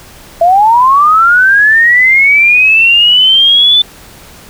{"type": "linear sweep", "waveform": "sine", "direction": "up", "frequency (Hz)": [659.3, 3528], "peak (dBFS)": -3, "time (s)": [0.41, 3.82], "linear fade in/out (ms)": 5, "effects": ["pink hiss -35 dBFS RMS until 4.49 s"]}